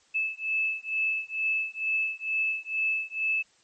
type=beating tone pair; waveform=sine; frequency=2615 / 2617.2 Hz; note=E7 / E7; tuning=-15 / -13 cents; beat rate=2.2 Hz; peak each=-29 dBFS; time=0.14-3.43 s; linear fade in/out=20 ms; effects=white hiss -63 dBFS RMS until 3.63 s + MP3 32 kbps